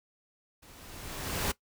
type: noise with level ramp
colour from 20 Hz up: pink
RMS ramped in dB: -55 to -29 dBFS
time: 0.62-1.52 s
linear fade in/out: 10 ms
effects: noise-tail reverb RT60 0.1 s tail -18 dB re dry